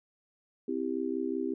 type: chord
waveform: sine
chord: C major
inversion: none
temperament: just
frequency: 261.6 / 327 / 392.4 Hz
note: C4 / E4 / G4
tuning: 0 / -14 / +2 cents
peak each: -34 dBFS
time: 0.68-1.54 s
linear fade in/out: 5 ms
effects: none